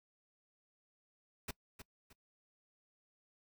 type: noise with echo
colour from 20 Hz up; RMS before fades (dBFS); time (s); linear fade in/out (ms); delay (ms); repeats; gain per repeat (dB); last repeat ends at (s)
pink; -41; 1.48-1.51; 5; 310; 2; -10; 2.13
effects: noise-tail reverb RT60 0.1 s tail -24 dB re dry